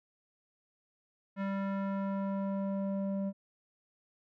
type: tone with low-pass filter sweep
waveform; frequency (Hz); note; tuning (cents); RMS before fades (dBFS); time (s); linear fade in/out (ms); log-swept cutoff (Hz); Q
square; 196; G3; 0; -34; 1.36-3.33; 50; 1800 to 500; 1.4
effects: none